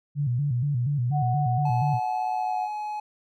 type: tone with vibrato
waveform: sine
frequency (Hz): 132.6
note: C3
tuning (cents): +23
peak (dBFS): -22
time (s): 0.15-2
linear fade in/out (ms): 50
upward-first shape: square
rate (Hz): 4.2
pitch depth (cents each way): 150
type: tone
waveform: sine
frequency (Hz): 740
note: F#5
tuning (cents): 0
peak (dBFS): -26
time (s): 1.11-2.69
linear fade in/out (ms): 50
type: tone with pitch glide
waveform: triangle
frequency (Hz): 857 to 844.7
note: A5 to G#5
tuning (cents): -46 to +29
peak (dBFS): -27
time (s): 1.65-3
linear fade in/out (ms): 5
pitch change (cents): -25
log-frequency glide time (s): 2.34-2.59
effects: none